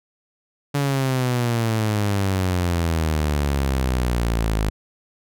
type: exponential sweep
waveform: sawtooth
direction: down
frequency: 143.9 to 51.91 Hz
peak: -15 dBFS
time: 0.74-4.7 s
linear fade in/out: 10 ms
effects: none